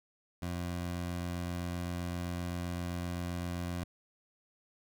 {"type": "tone", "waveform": "20% pulse", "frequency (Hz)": 87.7, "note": "F2", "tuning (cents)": 8, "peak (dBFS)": -30, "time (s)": [0.42, 3.84], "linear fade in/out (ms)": 5, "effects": []}